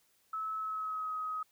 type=tone with pitch glide; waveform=sine; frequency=1299 to 1263.5 Hz; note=E6 to D#6; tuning=-26 to +26 cents; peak=-34 dBFS; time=0.33-1.43 s; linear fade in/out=5 ms; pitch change=-48 cents; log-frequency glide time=0.55-1.14 s; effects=white hiss -71 dBFS RMS until 1.51 s